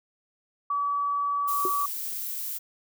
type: tone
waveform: sine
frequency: 1144 Hz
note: D6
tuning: 46 cents flat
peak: -24 dBFS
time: 0.7-1.86 s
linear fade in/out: 5 ms
type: noise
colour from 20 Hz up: violet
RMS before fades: -33 dBFS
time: 1.47-2.59 s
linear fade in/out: 20 ms
type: tone with exponential decay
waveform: sine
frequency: 370 Hz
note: F#4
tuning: in tune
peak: -23 dBFS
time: 1.65-1.73 s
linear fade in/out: 2 ms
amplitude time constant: 17 ms
effects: none